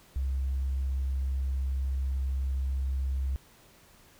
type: tone with tanh clipping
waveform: triangle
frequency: 66.7 Hz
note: C2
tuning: 34 cents sharp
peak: -27 dBFS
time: 0.16-3.36 s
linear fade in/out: 0 ms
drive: 5 dB
effects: pink hiss -58 dBFS RMS until 4.19 s